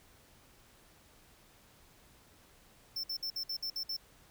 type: tone bursts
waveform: square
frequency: 5350 Hz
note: E8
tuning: 25 cents sharp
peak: -35 dBFS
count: 8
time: 2.96-3.967 s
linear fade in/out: 5 ms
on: 76 ms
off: 57 ms
effects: pink hiss -62 dBFS RMS until 4.3 s